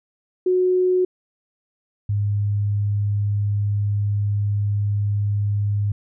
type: tone pair in turn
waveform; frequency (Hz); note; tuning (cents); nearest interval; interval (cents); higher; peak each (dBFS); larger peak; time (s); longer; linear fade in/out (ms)
sine; 366.5 / 102.55; F#4 / G#2; -16 / -21; octave + minor seventh; 2205; first; -15 / -18; first; 0.46-1.05 / 2.09-5.92; second; 5
effects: none